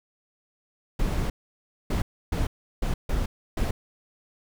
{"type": "noise bursts at uneven times", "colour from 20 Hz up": "brown", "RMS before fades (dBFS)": -25, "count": 6, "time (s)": [[0.99, 1.3], [1.9, 2.02], [2.32, 2.47], [2.82, 2.94], [3.09, 3.26], [3.57, 3.71]], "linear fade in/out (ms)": 5, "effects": []}